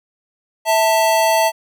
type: tone pair together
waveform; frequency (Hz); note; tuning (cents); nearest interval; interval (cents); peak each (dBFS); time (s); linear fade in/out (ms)
square; 654.5 / 890; E5 / A5; -13 / +20; perfect fourth; 533; -16; 0.65-1.52; 50
effects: none